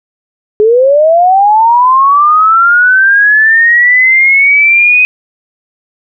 sine linear sweep, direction up, 414.6 to 2514 Hz, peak -3 dBFS, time 0.6-5.05 s, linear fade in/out 0 ms, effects none

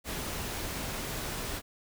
pink noise, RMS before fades -36 dBFS, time 0.04-1.62 s, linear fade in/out 50 ms, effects none

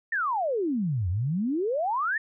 sine exponential two-way sweep, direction down then up, 1864.7 to 84 to 1864.7 Hz, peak -24 dBFS, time 0.12-2.18 s, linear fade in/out 5 ms, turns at 1.09 s, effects none

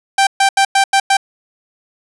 sawtooth tone bursts at uneven times, 784 Hz, G5, in tune, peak -5 dBFS, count 6, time 0.18-0.27 / 0.4-0.49 / 0.57-0.65 / 0.75-0.84 / 0.93-1 / 1.1-1.17 s, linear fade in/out 5 ms, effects resampled to 24000 Hz + 7-bit

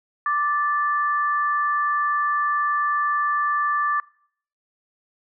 sine tone pair together, 1174.7 / 1752.8 Hz, D6 / A6, 0 / -7 cents, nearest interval perfect fifth, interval 693 cents, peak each -20 / -26 dBFS, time 0.26-4 s, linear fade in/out 2 ms, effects noise-tail reverb RT60 0.6 s tail -23 dB re dry

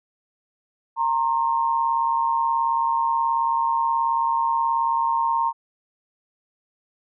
sine tone pair together, 925 / 1063.6 Hz, A#5 / C6, -14 / +28 cents, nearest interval major second, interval 242 cents, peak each -20 / -24 dBFS, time 0.96-5.53 s, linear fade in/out 50 ms, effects none

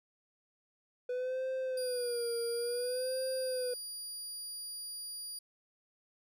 triangle tone with vibrato, 493.9 Hz, B4, in tune, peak -31 dBFS, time 1.09-3.74 s, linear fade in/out 5 ms, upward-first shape sine, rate 0.57 Hz, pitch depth 96 cents each way
25% pulse tone, 4800 Hz, D8, 37 cents sharp, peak -36 dBFS, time 1.77-5.39 s, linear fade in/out 5 ms
effects none

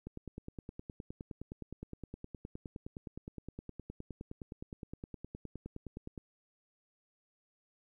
click train, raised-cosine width 3 ms, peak -30 dBFS, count 60, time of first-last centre 0.07-6.178 s, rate 9.66 Hz, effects 12-bit

